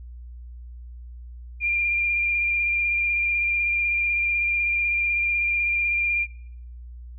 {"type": "tone with vibrato", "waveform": "sine", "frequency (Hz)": 2395, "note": "D7", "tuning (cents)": 33, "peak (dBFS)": -20, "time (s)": [1.6, 6.27], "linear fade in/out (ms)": 50, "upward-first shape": "square", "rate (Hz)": 16, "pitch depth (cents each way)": 14, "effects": ["noise-tail reverb RT60 0.7 s tail -24 dB re dry", "added 60 Hz sine -37 dBFS peak until 7.18 s"]}